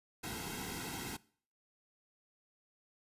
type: noise with comb filter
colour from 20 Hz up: pink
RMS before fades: -42 dBFS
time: 0.23-1.17 s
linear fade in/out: 10 ms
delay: 1.7 ms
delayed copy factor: -1
effects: noise-tail reverb RT60 0.5 s tail -21 dB re dry + resampled to 32000 Hz